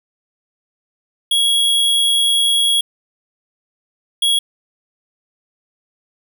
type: tone bursts at uneven times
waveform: square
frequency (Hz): 3321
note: G#7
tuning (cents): -1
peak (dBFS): -13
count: 2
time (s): 1.31-2.81 / 4.22-4.39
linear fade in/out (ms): 5
effects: none